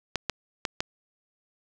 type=clicks; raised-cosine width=0.2 ms; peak=-9 dBFS; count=4; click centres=0.157 / 0.297 / 0.652 / 0.805 s; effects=none